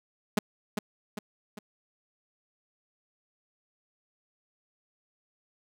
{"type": "tone with echo", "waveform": "sawtooth", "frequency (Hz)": 210, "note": "G#3", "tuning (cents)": 19, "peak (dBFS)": -17, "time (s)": [0.37, 0.39], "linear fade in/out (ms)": 5, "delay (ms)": 400, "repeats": 3, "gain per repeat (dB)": -6, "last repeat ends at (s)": 1.59, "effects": []}